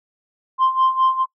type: tone with tremolo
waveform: sine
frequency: 1046.5 Hz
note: C6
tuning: in tune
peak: -10 dBFS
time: 0.58-1.26 s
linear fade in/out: 50 ms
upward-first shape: sine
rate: 4.8 Hz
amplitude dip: 80%
effects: noise-tail reverb RT60 0.1 s tail -22 dB re dry + tanh soft clip ceiling -10 dBFS